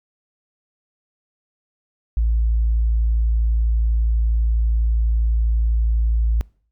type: tone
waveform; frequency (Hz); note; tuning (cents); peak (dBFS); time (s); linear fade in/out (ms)
sine; 56.1; A1; +34; -14; 2.17-6.41; 0
effects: noise-tail reverb RT60 0.5 s tail -25 dB re dry + tanh soft clip ceiling -11 dBFS